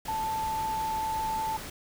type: tone in noise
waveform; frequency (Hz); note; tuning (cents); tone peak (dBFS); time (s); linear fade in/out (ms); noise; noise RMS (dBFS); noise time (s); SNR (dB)
sine; 880; A5; 0; -28; 0.08-1.57; 5; pink; -40; 0.05-1.7; +9
effects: none